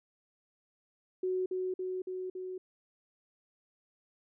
sine tone with echo, 370.3 Hz, F#4, 1 cent sharp, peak -29 dBFS, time 1.23-1.46 s, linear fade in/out 5 ms, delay 280 ms, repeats 4, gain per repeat -2 dB, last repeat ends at 2.58 s, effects none

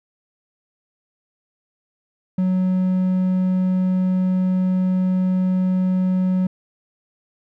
triangle tone, 185 Hz, F#3, in tune, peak -14 dBFS, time 2.38-6.47 s, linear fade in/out 5 ms, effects none

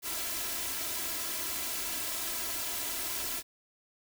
white noise with comb filter, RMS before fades -35 dBFS, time 0.02-3.43 s, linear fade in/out 50 ms, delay 3 ms, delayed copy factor +0.75, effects none

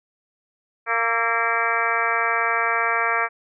harmonic tone with a mistuned harmonic, 230.9 Hz, A#3, 16 cents flat, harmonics 2 / 3 / 4 / 5 / 6 / 7 / 8 / 9 / 10, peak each -31 / -28 / -29 / -26 / -26 / -26 / -28 / -31 / -27 dBFS, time 0.86-3.29 s, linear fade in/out 50 ms, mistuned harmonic 6, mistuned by -45 cents, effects none

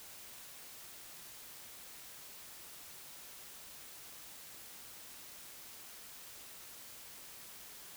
silence, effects white hiss -52 dBFS RMS until 7.96 s

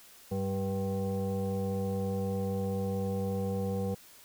sine tone with frequency modulation, 193.5 Hz, G3, 22 cents flat, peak -29 dBFS, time 0.31-3.95 s, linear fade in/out 10 ms, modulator 292 Hz, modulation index 1.3, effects white hiss -55 dBFS RMS until 4.24 s

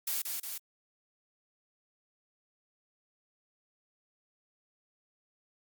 blue noise with echo, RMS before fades -33 dBFS, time 0.07-0.22 s, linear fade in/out 5 ms, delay 180 ms, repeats 2, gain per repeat -3 dB, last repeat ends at 0.58 s, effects Opus 48 kbps

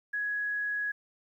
sine tone, 1672 Hz, G#6, 11 cents sharp, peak -29 dBFS, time 0.13-0.92 s, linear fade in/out 10 ms, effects 11-bit

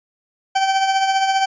40% pulse tone with tremolo, 773 Hz, G5, 24 cents flat, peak -12 dBFS, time 0.55-1.46 s, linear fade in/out 10 ms, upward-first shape triangle, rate 15 Hz, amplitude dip 55%, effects resampled to 16000 Hz

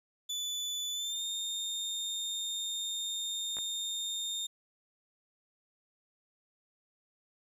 30% pulse tone with pitch glide, 3483 to 3652 Hz, A7 to A#7, -18 to -36 cents, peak -31 dBFS, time 0.29-4.47 s, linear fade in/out 10 ms, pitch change +82 cents, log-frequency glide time 0.93-1.23 s
clicks, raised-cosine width 0.5 ms, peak -31 dBFS, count 2, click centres 3.569 / 3.586 s
effects resampled to 32000 Hz

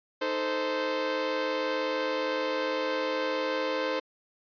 sawtooth chord, A diminished, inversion second, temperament equal with one note detuned, 311.1 / 440 / 519.6 Hz, Eb4 / A4 / C5, 0 / 0 / -12 cents, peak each -31 / -31 / -25 dBFS, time 0.21-4 s, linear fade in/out 10 ms, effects resampled to 11025 Hz

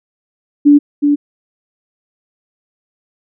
sine tone with echo, 290 Hz, D4, 22 cents flat, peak -3 dBFS, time 0.65-0.79 s, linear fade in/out 20 ms, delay 370 ms, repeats 1, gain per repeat -5 dB, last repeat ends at 1.16 s, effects none

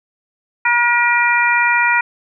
harmonic tone, 477.8 Hz, A#4, 43 cents sharp, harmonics 2 / 3 / 4 / 5, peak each -17 / -17 / -17 / -17 dBFS, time 0.65-2.01 s, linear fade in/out 5 ms, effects none

